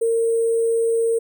sine tone with sample-and-hold, 458.4 Hz, A#4, 29 cents flat, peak -16 dBFS, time 0.01-1.19 s, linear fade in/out 10 ms, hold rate 8820 Hz, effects none

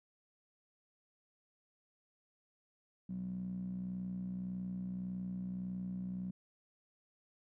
15% pulse tone with band-pass filter, 61.74 Hz, B1, in tune, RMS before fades -41 dBFS, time 3.09-6.31 s, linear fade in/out 5 ms, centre 190 Hz, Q 7.3, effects none

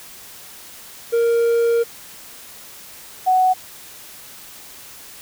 triangle / sine tone pair in turn, 466.2 / 743.5 Hz, A#4 / F#5, 0 / +8 cents, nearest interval minor sixth, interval 808 cents, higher second, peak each -12 dBFS, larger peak neither, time 1.12-1.84 / 3.26-3.54 s, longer first, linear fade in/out 20 ms, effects white hiss -40 dBFS RMS until 5.21 s

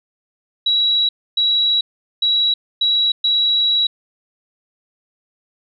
sine tone bursts at uneven times, 3891 Hz, B7, 27 cents flat, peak -13 dBFS, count 5, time 0.66-1.09 / 1.37-1.81 / 2.22-2.54 / 2.81-3.12 / 3.24-3.87 s, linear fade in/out 5 ms, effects none

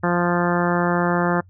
harmonic tone, 174.8 Hz, F3, 2 cents sharp, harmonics 1 / 2 / 3 / 4 / 5 / 6 / 7 / 8 / 9 / 10, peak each -21 / -24 / -26 / -27 / -28 / -29 / -29 / -30 / -31 / -31 dBFS, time 0.03-1.41 s, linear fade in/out 10 ms, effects noise-tail reverb RT60 0.1 s tail -26 dB re dry + added 92 Hz sine -46 dBFS peak until 1.49 s

